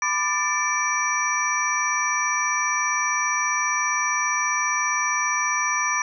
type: tone cluster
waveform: sine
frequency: 1001 / 1186 / 1775 / 2315 / 5800 Hz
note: B5 / D6 / A6 / D7 / F#8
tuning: +23 / +17 / +15 / -25 / -35 cents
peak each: -27 dBFS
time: 0.02-6.02 s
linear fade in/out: 2 ms
effects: none